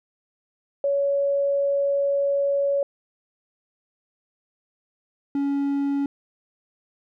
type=tone pair in turn; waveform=sine / triangle; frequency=561 / 280.5 Hz; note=C#5 / C#4; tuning=+21 / +21 cents; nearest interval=octave; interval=1200 cents; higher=first; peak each=-19 dBFS; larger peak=neither; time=0.84-2.83 / 5.35-6.06 s; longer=first; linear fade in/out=2 ms; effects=none